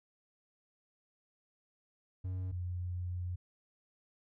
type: tone pair in turn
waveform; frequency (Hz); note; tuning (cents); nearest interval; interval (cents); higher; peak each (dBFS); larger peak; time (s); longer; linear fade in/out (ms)
triangle / sine; 92.5 / 89.32; F#2 / F2; 0 / +39; minor second; 61; first; -33 / -35; first; 2.24-2.52 / 2.52-3.36; second; 10
effects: none

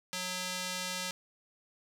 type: tone with band-pass filter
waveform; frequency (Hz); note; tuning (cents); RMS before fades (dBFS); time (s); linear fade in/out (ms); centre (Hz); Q
square; 183; F#3; -19; -37; 0.13-1.11; 0; 5300; 0.73
effects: none

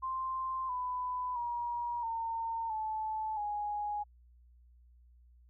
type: tone with pitch steps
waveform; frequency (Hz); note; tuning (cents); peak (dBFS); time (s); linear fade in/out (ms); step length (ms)
sine; 1046.5 / 999.2 / 954.1 / 911 / 869.9 / 830.6; C6 / B5 / A#5 / A#5 / A5 / G#5; 0 / +20 / +40 / -40 / -20 / 0; -33; 0.02-4.04; 20; 670
effects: added 60 Hz sine -58 dBFS peak until 5.49 s

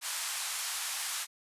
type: band-pass noise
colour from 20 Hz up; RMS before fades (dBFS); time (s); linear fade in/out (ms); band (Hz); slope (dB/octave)
white; -36; 0.01-1.27; 50; 810 to 11000; 24
effects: resampled to 32000 Hz

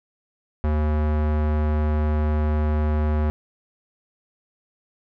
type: tone with low-pass filter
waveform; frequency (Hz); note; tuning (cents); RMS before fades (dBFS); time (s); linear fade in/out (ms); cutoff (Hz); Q
square; 76; D#2; -40; -21; 0.64-3.3; 0; 1400; 0.76
effects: none

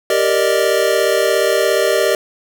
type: chord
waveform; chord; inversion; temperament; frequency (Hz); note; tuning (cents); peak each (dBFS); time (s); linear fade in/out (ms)
square; Eb major seventh; first; equal with one note detuned; 392 / 466.2 / 587.3 / 624.4; G4 / Bb4 / D5 / Eb5; 0 / 0 / 0 / +6; -19; 0.1-2.15; 2
effects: none

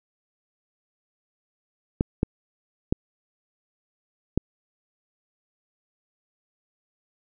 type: clicks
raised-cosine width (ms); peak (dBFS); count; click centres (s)
3; -7; 4; 2.009 / 2.231 / 2.925 / 4.376
effects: none

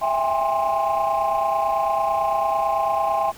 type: tone cluster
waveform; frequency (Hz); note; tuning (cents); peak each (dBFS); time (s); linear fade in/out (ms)
sine; 659 / 791 / 820 / 1055; E5 / G5 / G#5 / C6; -1 / +15 / -22 / +14; -23; 0.01-3.32; 20
effects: tanh soft clip ceiling -13 dBFS + pink hiss -44 dBFS RMS until 3.37 s

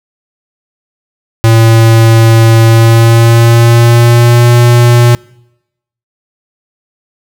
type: tone with pitch glide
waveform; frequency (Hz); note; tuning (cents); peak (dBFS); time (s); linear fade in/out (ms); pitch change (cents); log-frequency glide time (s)
square; 113.5 to 120.04; A#2 to B2; -46 to -49; -3; 1.44-5.15; 0; +97; 2.65-4.5
effects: noise-tail reverb RT60 0.9 s tail -26 dB re dry

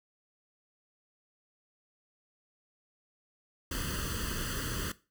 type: noise with comb filter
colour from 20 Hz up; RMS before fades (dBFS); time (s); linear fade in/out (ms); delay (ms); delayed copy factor
pink; -35; 3.71-4.92; 5; 0.65; +1
effects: noise-tail reverb RT60 0.3 s tail -18 dB re dry

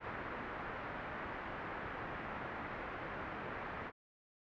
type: low-pass noise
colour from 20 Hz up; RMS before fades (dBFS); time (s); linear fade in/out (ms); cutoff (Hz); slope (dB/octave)
white; -44; 0-3.92; 50; 1800; 24
effects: none

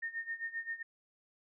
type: tone with tremolo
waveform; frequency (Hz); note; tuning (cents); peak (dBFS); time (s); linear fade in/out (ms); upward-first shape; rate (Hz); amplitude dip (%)
sine; 1831; A#6; -32; -34; 0.02-0.83; 10; sine; 7.6; 85
effects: none

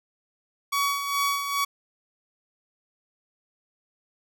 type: tone with tremolo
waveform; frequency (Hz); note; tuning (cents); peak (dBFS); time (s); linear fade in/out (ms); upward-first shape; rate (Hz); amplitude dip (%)
sawtooth; 1129; C#6; +31; -18; 0.72-1.65; 10; sine; 2.4; 55
effects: none

